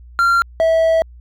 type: tone pair in turn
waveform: triangle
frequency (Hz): 1380 / 651.3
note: F6 / E5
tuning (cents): -21 / -21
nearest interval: octave + minor second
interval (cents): 1300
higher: first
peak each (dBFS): -9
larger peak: neither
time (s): 0.19-0.42 / 0.6-1.02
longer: second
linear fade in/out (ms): 0
effects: added 60 Hz sine -37 dBFS peak until 1.2 s